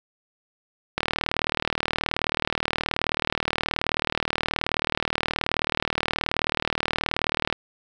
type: click train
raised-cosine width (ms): 0.3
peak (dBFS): -6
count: 255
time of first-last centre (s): 0.98-7.526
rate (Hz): 38.8
effects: none